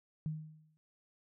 sine tone with exponential decay, 155.56 Hz, D#3, in tune, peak -32 dBFS, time 0.26-0.77 s, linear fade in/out 0 ms, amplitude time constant 110 ms, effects none

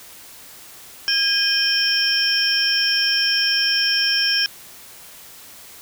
sine tone cluster, 1628 / 2478 / 3131 / 5230 / 5550 Hz, G#6 / D#7 / G7 / E8 / F8, -35 / -8 / -3 / -15 / -12 cents, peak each -23 / -27 / -23 / -21 / -22 dBFS, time 1.08-4.46 s, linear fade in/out 0 ms, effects white hiss -42 dBFS RMS until 5.81 s

